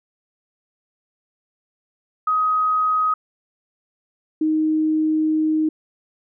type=tone pair in turn; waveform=sine; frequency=1259 / 312 Hz; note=D#6 / D#4; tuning=+20 / +5 cents; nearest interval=2 octaves; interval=2415 cents; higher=first; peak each=-16 dBFS; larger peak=neither; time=2.27-3.14 / 4.41-5.69 s; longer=second; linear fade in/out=5 ms; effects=none